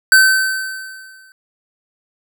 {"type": "tone with exponential decay", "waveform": "square", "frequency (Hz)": 1537, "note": "G6", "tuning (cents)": -35, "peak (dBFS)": -5, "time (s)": [0.12, 1.32], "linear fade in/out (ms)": 1, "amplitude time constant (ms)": 260, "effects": []}